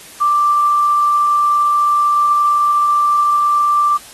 sine tone with quantisation, 1177 Hz, D6, 3 cents sharp, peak -10 dBFS, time 0.2-3.98 s, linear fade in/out 20 ms, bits 6, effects white hiss -38 dBFS RMS until 4.13 s + AAC 32 kbps

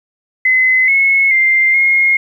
sine tone with pitch steps, 2038 / 2185 / 2095 / 2146 Hz, C7 / C#7 / C7 / C7, -46 / -26 / +2 / +43 cents, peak -8 dBFS, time 0.45-2.17 s, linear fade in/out 5 ms, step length 430 ms, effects 8-bit

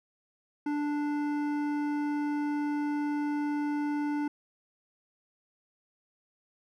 sine tone with hard clipping, 293.7 Hz, D4, in tune, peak -30 dBFS, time 0.66-4.28 s, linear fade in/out 5 ms, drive 12 dB, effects none

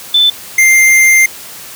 sine / square tone pair in turn, 3520 / 2098 Hz, A7 / C7, 0 / +4 cents, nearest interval major sixth, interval 896 cents, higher first, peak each -5 dBFS, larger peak neither, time 0.14-0.3 / 0.58-1.26 s, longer second, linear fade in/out 5 ms, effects white hiss -30 dBFS RMS until 1.75 s + high-pass 60 Hz 12 dB/octave

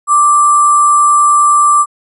sine tone with sample-and-hold, 1174.7 Hz, D6, in tune, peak -5 dBFS, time 0.07-1.86 s, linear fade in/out 50 ms, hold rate 8820 Hz, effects resampled to 32000 Hz

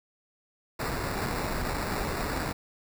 pink noise with sample-and-hold, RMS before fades -31 dBFS, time 0.79-2.53 s, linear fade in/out 10 ms, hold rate 3150 Hz, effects none

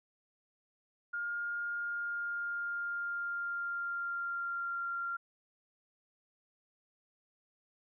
sine tone with pitch glide, 1414 to 1384.9 Hz, F6 to F6, +21 to -15 cents, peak -34 dBFS, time 1.13-5.17 s, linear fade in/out 10 ms, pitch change -36 cents, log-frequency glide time 1.73-4.83 s, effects none

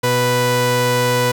sawtooth tone pair together, 123.47 / 493.9 Hz, B2 / B4, 0 / 0 cents, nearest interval 2 octaves, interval 2400 cents, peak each -15 / -11 dBFS, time 0.03-1.32 s, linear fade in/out 10 ms, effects none

